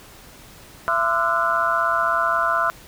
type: tone cluster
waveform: sine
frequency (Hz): 671 / 1028 / 1198 / 1343 / 1459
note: E5 / C6 / D6 / E6 / F#6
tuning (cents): +31 / -31 / +34 / +32 / -25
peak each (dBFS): -25 / -24 / -26 / -22 / -24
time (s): 0.88-2.7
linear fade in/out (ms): 0
effects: pink hiss -45 dBFS RMS until 2.87 s